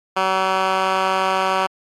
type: tone with band-pass filter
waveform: 10% pulse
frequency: 189.5 Hz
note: F#3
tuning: 42 cents sharp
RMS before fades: -19 dBFS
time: 0.16-1.67 s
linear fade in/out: 10 ms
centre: 1400 Hz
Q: 0.92
effects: AAC 64 kbps